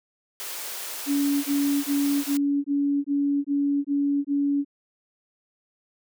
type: high-pass noise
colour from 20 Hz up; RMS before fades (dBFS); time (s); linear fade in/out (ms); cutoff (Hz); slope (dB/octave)
white; -34; 0.4-2.37; 0; 350; 24
type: tone bursts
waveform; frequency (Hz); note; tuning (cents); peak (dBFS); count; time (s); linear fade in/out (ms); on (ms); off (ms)
sine; 283.6; C#4; +40; -20; 9; 1.06-4.648; 50; 380; 21
effects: none